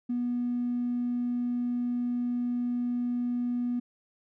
triangle tone with tanh clipping, 243.4 Hz, B3, 25 cents flat, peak -26 dBFS, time 0.09-3.8 s, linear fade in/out 10 ms, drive 1 dB, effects none

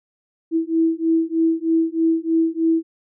sine beating tone pair, 325.1 / 328.3 Hz, E4 / E4, -24 / -7 cents, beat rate 3.2 Hz, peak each -19 dBFS, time 0.51-2.83 s, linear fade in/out 50 ms, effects none

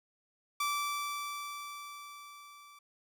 sawtooth tone with level ramp, 1163 Hz, D6, 17 cents flat, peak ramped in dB -26 to -50 dBFS, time 0.6-2.79 s, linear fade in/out 5 ms, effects none

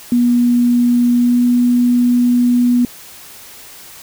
sine tone with pitch glide, 241.8 to 243.8 Hz, B3 to B3, -36 to -22 cents, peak -9 dBFS, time 0.12-2.85 s, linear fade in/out 2 ms, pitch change +14 cents, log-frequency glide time 1.14-1.45 s, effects white hiss -37 dBFS RMS until 4.02 s

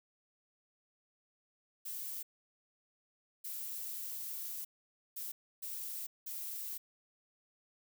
violet noise bursts at uneven times, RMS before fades -42 dBFS, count 5, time 1.85-2.23 / 3.44-4.65 / 5.16-5.32 / 5.62-6.07 / 6.26-6.78 s, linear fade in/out 10 ms, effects none

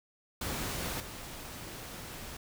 pink noise with level steps, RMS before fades -36 / -44 dBFS, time 0.41-2.37 s, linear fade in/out 5 ms, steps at 1 s, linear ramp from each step 2 ms, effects none

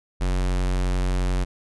square tone, 45.71 Hz, F#1, 20 cents flat, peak -21 dBFS, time 0.2-1.45 s, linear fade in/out 20 ms, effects resampled to 24000 Hz

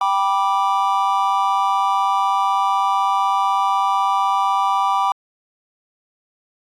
triangle chord, G major, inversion none, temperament just, 784 / 980 / 1176 Hz, G5 / B5 / D6, 0 / -14 / +2 cents, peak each -18 dBFS, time 0.01-5.12 s, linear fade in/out 2 ms, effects AAC 64 kbps

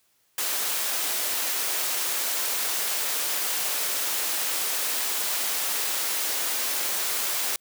white high-pass noise, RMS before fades -27 dBFS, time 0.38-7.56 s, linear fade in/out 2 ms, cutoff 380 Hz, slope 12 dB/octave, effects white hiss -67 dBFS RMS until 7.6 s + high-pass 60 Hz 12 dB/octave

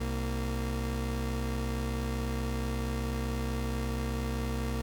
30% pulse tone pair together, 64.54 / 230 Hz, C2 / A#3, -23 / -23 cents, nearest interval octave + minor seventh, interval 2200 cents, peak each -29 / -33 dBFS, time 0-4.82 s, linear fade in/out 10 ms, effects none

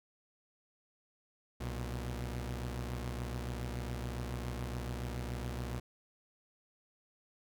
sawtooth tone pair together, 63.3 / 119.49 Hz, B1 / A#2, +43 / +43 cents, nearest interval major seventh, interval 1100 cents, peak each -35 / -37 dBFS, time 1.6-5.8 s, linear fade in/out 10 ms, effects none

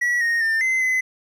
triangle tone with pitch steps, 1935 / 1859 / 1798 / 2058 / 2033 Hz, B6 / A#6 / A6 / C7 / B6, -36 / -5 / +37 / -29 / +50 cents, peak -16 dBFS, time 0.01-1.01 s, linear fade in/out 10 ms, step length 200 ms, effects none

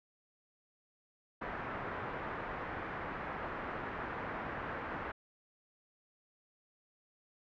white low-pass noise, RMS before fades -41 dBFS, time 1.41-5.12 s, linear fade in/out 10 ms, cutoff 1700 Hz, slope 24 dB/octave, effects none

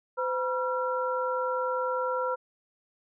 sine tone cluster, 510 / 965 / 1365 Hz, C5 / B5 / F6, -44 / -40 / -40 cents, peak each -29 / -32 / -32 dBFS, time 0.17-2.36 s, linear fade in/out 20 ms, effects none

